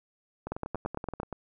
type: two click trains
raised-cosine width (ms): 1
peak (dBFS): -18 / -22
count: 7 / 10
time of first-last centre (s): 0.52-1.2 / 0.47-1.327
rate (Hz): 8.82 / 10.5
effects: none